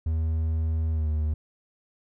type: tone with pitch glide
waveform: triangle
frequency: 80 to 76.79 Hz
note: D#2 to D#2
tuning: +49 to -22 cents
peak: -21 dBFS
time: 0.06-1.34 s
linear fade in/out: 5 ms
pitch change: -71 cents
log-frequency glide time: 0.92-1.07 s
effects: none